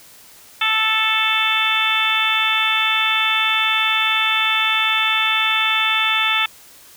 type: harmonic tone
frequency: 439.6 Hz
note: A4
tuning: 2 cents flat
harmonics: 2 / 3 / 4 / 5 / 6 / 7 / 8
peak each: -27 / -22 / -25 / -23 / -21 / -26 / -21 dBFS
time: 0.61-6.46 s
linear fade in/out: 5 ms
effects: white hiss -45 dBFS RMS until 6.96 s